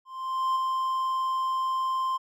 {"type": "tone with ADSR envelope", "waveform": "triangle", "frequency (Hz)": 1046.5, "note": "C6", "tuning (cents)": 0, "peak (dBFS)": -20, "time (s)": [0.05, 2.18], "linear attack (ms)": 510, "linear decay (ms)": 4, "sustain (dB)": -3, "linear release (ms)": 20, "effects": []}